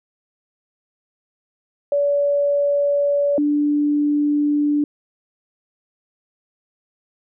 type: tone pair in turn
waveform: sine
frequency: 572 / 293.5 Hz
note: D5 / D4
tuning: -46 / -1 cents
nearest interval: octave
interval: 1155 cents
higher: first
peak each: -15 dBFS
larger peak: neither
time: 1.92-3.38 / 3.38-4.84 s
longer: neither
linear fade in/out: 2 ms
effects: none